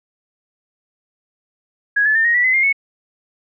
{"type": "tone with pitch steps", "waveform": "sine", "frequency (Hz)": [1661.2, 1729.7, 1801.1, 1875.4, 1952.8, 2033, 2117, 2205], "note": ["G#6", "A6", "A6", "A#6", "B6", "B6", "C7", "C#7"], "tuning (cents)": [0, -30, 40, 10, -20, 50, 20, -10], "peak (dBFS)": -12, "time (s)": [1.96, 2.728], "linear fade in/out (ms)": 10, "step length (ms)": 96, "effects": []}